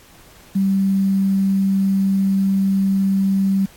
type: tone with quantisation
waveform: sine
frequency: 194.3 Hz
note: G3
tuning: 15 cents flat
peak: -14 dBFS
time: 0.55-3.66 s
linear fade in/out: 10 ms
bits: 7
effects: pink hiss -47 dBFS RMS until 3.76 s + AAC 64 kbps